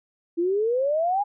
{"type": "exponential sweep", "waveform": "sine", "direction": "up", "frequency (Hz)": [330.5, 837], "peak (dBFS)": -20, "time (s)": [0.37, 1.24], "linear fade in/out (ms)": 20, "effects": []}